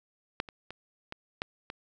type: clicks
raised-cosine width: 0.3 ms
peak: -13 / -28 / -25 / -22 / -15 / -22 dBFS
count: 6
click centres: 0.401 / 0.488 / 0.706 / 1.124 / 1.419 / 1.701 s
effects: none